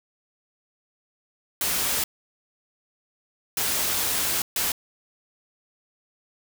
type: noise bursts at uneven times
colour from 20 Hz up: white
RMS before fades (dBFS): -25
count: 3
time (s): 1.61-2.04 / 3.57-4.42 / 4.56-4.72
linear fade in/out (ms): 2
effects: none